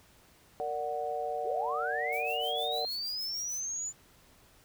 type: chord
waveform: sine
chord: Bb augmented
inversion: none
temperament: equal with one note detuned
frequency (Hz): 462.1 / 587.3 / 740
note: Bb4 / D5 / F#5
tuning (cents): -15 / 0 / 0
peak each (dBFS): -37 / -37 / -34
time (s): 0.6-2.85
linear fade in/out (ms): 0
type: linear sweep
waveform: sine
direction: up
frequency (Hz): 332.4 to 7080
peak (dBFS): -33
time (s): 1.44-3.93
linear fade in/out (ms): 50
type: noise with tremolo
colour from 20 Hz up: violet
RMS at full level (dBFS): -45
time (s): 2.12-3.61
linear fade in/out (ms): 10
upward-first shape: triangle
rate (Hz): 6.5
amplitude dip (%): 95
effects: pink hiss -61 dBFS RMS until 4.64 s